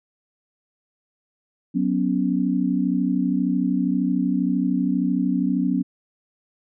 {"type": "chord", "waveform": "sine", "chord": "F# suspended fourth", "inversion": "none", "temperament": "equal with one note detuned", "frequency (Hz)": [185, 246.9, 279.8], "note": ["F#3", "B3", "C#4"], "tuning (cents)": [0, 0, 16], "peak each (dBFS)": [-23, -23, -23], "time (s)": [1.74, 5.83], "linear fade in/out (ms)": 20, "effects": []}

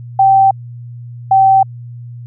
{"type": "tone pair in turn", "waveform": "sine", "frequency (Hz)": [777, 773], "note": ["G5", "G5"], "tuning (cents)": [-16, -24], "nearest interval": "unison", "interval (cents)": 8, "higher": "first", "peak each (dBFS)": -5, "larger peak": "neither", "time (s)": [[0.19, 0.51], [1.31, 1.63]], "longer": "neither", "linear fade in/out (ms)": 5, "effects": ["added 120 Hz sine -27 dBFS peak until 2.26 s"]}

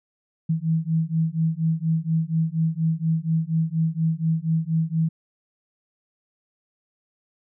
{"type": "beating tone pair", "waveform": "sine", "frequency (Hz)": [159.7, 163.9], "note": ["D#3", "E3"], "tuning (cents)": [45, -10], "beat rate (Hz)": 4.2, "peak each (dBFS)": -23, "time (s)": [0.49, 5.09], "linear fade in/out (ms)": 10, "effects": []}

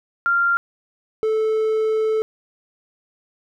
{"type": "tone pair in turn", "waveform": ["sine", "triangle"], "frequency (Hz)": [1389, 437.5], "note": ["F6", "A4"], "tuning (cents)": [-10, -10], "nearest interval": "octave + minor sixth", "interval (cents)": 2000, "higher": "first", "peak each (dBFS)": -15, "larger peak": "neither", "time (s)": [[0.26, 0.57], [1.23, 2.22]], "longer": "second", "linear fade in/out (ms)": 0, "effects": []}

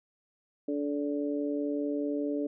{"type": "harmonic tone", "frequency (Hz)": 144.8, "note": "D3", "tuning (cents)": -24, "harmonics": [2, 3, 4], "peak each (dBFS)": [-30, -35, -37], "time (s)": [0.68, 2.47], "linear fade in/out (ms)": 5, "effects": []}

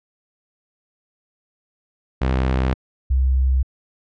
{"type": "tone pair in turn", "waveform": ["sawtooth", "sine"], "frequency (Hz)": [64.7, 65.23], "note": ["C2", "C2"], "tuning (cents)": [-19, -5], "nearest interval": "unison", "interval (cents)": 14, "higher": "second", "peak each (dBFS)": [-13, -14], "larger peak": "first", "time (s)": [[2.21, 2.74], [3.1, 3.63]], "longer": "neither", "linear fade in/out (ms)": 10, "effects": ["low-pass 3000 Hz 12 dB/octave"]}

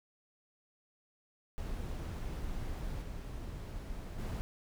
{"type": "noise with level steps", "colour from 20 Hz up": "brown", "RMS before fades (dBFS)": [-39, -42, -37], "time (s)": [1.58, 4.41], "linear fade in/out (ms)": 0, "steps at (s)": [3.01, 4.18], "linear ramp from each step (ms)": 20, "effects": []}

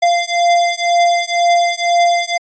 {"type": "beating tone pair", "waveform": "square", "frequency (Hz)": [692, 694], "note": ["F5", "F5"], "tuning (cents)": [-16, -11], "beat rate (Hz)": 2, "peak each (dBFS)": -15, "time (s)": [0.02, 2.38], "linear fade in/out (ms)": 10, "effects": ["resampled to 16000 Hz"]}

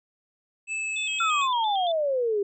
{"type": "tone with pitch glide", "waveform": "square", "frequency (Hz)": [2622, 2534], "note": ["E7", "D#7"], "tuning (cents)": [-10, 31], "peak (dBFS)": -28, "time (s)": [0.67, 1.48], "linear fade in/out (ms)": 50, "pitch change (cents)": -59, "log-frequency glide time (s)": [0.78, 1.34]}
{"type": "tone with vibrato", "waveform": "sine", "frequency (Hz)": 3375, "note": "G#7", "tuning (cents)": 27, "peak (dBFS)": -31, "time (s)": [0.96, 1.92], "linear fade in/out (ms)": 5, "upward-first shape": "square", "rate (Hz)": 4.4, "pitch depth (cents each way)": 73}
{"type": "exponential sweep", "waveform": "sine", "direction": "down", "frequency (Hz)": [1387, 392], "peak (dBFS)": -22, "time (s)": [1.2, 2.43], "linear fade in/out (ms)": 5}
{"effects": ["resampled to 22050 Hz"]}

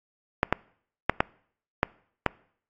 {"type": "clicks", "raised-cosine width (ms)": 0.5, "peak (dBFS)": -5, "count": 6, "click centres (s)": [0.431, 0.526, 1.096, 1.205, 1.831, 2.263], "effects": ["noise-tail reverb RT60 0.6 s tail -24 dB re dry", "AAC 32 kbps"]}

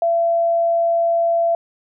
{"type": "tone", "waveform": "sine", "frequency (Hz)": 675, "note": "E5", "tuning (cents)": 41, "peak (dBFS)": -14, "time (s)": [0.02, 1.55], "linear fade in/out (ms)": 2, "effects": []}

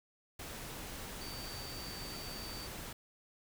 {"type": "tone in noise", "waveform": "sine", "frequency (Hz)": 4600, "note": "D8", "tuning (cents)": -37, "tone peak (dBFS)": -47, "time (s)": [1.21, 2.67], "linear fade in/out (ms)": 5, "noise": "pink", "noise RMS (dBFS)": -45, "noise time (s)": [0.39, 2.93], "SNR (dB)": -5, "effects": []}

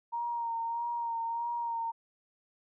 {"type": "tone with vibrato", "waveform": "sine", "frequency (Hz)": 932.3, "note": "A#5", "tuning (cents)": 0, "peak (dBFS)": -31, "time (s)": [0.12, 1.92], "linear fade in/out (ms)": 20, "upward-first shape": "sine", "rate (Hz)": 1.6, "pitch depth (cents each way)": 29, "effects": []}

